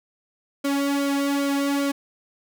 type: tone with flanger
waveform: sawtooth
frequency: 280.6 Hz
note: C#4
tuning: 21 cents sharp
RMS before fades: -23 dBFS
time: 0.64-1.92 s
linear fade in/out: 10 ms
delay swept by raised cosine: 1.1 to 2.4 ms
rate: 2.5 Hz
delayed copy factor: -0.75
effects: none